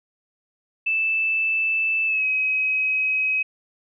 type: tone with pitch glide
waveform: sine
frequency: 2637 to 2540 Hz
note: E7 to D#7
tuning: 0 to +35 cents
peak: -19 dBFS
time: 0.86-3.43 s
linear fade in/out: 10 ms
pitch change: -65 cents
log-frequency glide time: 2.06-2.25 s
effects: none